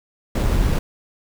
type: noise with sample-and-hold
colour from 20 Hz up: brown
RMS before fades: -18 dBFS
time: 0.35-0.79 s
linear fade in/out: 5 ms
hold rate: 7350 Hz
effects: none